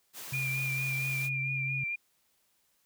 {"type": "high-pass noise", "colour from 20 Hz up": "white", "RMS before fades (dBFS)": -43, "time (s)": [0.13, 1.3], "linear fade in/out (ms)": 50, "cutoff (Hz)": 130, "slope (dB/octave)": 96}
{"type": "tone with pitch glide", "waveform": "sine", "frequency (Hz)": [133.2, 134.36], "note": ["C3", "C3"], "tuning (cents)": [31, 46], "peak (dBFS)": -34, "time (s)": [0.32, 1.84], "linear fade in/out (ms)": 5, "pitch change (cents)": 15, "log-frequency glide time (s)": [0.64, 1.21]}
{"type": "tone with vibrato", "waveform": "sine", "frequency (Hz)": 2400, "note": "D7", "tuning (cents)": 37, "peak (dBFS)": -31, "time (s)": [0.33, 1.96], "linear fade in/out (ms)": 10, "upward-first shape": "triangle", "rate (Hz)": 4.4, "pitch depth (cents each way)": 41}
{"effects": ["white hiss -72 dBFS RMS until 2.85 s"]}